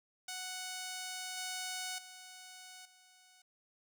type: tone with level steps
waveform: 5% pulse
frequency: 740 Hz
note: F#5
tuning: in tune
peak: -29 / -27 / -39 / -50 dBFS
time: 0.28-3.42 s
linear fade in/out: 5 ms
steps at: 1.37 / 1.98 / 2.85 s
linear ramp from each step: 5 ms
effects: none